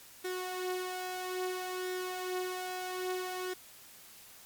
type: tone with flanger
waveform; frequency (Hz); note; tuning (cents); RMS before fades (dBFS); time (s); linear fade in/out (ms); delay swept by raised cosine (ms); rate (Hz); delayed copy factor
sawtooth; 367.3; F#4; -13; -37; 0.24-3.54; 10; 0.53 to 4.23; 0.6; +0.5
effects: white hiss -54 dBFS RMS until 4.45 s + MP3 96 kbps